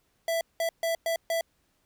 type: tone bursts at uneven times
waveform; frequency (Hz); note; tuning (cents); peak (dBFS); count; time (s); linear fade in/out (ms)
square; 663; E5; +10; -26; 5; 0.28-0.41 / 0.6-0.69 / 0.83-0.95 / 1.06-1.16 / 1.3-1.41; 2
effects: pink hiss -71 dBFS RMS until 1.85 s